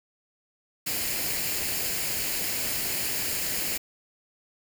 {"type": "noise with comb filter", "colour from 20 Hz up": "white", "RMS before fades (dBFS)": -29, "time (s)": [0.86, 3.78], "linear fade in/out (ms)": 10, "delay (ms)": 0.42, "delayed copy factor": 0.5, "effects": []}